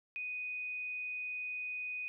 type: tone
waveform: sine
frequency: 2489 Hz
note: D#7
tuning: in tune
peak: -37 dBFS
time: 0.16-2.08 s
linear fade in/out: 0 ms
effects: none